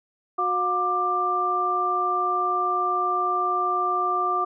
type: tone cluster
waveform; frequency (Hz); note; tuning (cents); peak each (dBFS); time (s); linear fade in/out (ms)
sine; 365.2 / 717 / 1184; F#4 / F5 / D6; -23 / +45 / +14; -30 / -28 / -22; 0.38-4.45; 10
effects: none